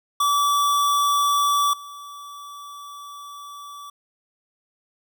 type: tone with level steps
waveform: square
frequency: 1153 Hz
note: D6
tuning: 32 cents flat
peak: -18 / -37 dBFS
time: 0.2-3.9 s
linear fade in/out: 5 ms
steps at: 1.73 s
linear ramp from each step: 5 ms
effects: none